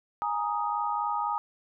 sine chord, Ab suspended second, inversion none, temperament just, 830.6 / 934.4 / 1245.9 Hz, Ab5 / Bb5 / Eb6, 0 / +4 / +2 cents, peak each -31 dBFS, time 0.22-1.38 s, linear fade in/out 0 ms, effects none

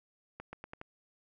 accelerating click train, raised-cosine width 0.5 ms, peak -28 dBFS, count 5, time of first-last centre 0.4-0.814 s, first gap 130 ms, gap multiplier 0.85, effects none

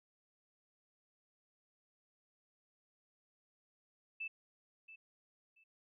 sine tone with echo, 2637 Hz, E7, in tune, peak -39 dBFS, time 4.2-4.28 s, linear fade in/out 10 ms, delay 680 ms, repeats 2, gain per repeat -13 dB, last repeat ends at 5.64 s, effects none

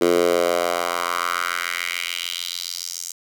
10% pulse tone with high-pass filter sweep, 86.9 Hz, F2, 8 cents flat, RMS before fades -23 dBFS, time 0.01-3.12 s, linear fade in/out 5 ms, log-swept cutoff 360 to 6700 Hz, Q 2.6, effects none

